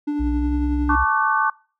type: tone with tremolo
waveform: triangle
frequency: 293.6 Hz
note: D4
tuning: in tune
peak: -17 dBFS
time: 0.07-0.96 s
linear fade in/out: 10 ms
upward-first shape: triangle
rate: 11 Hz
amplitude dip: 30%
type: tone with pitch glide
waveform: sine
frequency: 60.3 to 64.26 Hz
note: B1 to C2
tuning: -41 to -31 cents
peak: -21 dBFS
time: 0.19-1.05 s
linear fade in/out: 20 ms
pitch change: +110 cents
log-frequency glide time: 0.34-0.54 s
type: chord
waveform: sine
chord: D major seventh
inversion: second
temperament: equal with one note detuned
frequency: 880 / 1108.7 / 1174.7 / 1511.1 Hz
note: A5 / C#6 / D6 / F#6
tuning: 0 / 0 / 0 / +36 cents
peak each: -22 dBFS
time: 0.89-1.5 s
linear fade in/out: 5 ms
effects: noise-tail reverb RT60 0.4 s tail -24 dB re dry